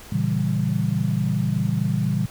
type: chord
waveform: sine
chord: A# diminished seventh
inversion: none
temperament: equal with one note detuned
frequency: 116.54 / 140.04 / 164.81 / 196 Hz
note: A#2 / C#3 / E3 / G3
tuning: 0 / +18 / 0 / 0 cents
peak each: -25 dBFS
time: 0.12-2.26 s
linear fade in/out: 5 ms
effects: pink hiss -43 dBFS RMS until 2.3 s